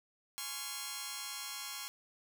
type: chord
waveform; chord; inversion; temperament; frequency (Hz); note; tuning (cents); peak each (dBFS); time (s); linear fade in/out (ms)
5% pulse; Db major seventh; second; just; 831.5 / 1039.4 / 1108.7 / 1385.9; Ab5 / C6 / Db6 / F6; +2 / -12 / 0 / -14; -36 / -35 / -33 / -35; 0.38-1.88; 0
effects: none